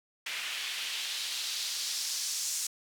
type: noise with band-pass filter sweep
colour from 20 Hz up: white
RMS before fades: -35 dBFS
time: 0.26-2.67 s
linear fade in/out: 5 ms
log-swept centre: 2400 to 6700 Hz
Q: 1.7
effects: none